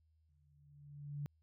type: tone with exponential growth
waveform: sine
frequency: 144.6 Hz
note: D3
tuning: 27 cents flat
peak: -37 dBFS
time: 0.29-1.26 s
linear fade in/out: 0 ms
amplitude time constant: 210 ms
effects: added 79 Hz sine -70 dBFS peak until 1.42 s